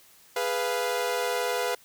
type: chord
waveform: sawtooth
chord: F diminished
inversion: first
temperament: equal with one note detuned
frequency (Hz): 415.3 / 493.9 / 694.8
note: Ab4 / Cb5 / F5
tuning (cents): 0 / 0 / -9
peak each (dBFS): -29 / -24 / -28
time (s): 0.36-1.75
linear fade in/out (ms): 5
effects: white hiss -56 dBFS RMS until 1.84 s